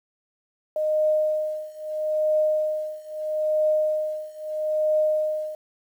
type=tone with tremolo; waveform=sine; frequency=616 Hz; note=D#5; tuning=17 cents flat; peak=-17 dBFS; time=0.76-5.55 s; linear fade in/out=2 ms; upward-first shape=triangle; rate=0.77 Hz; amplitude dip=95%; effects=9-bit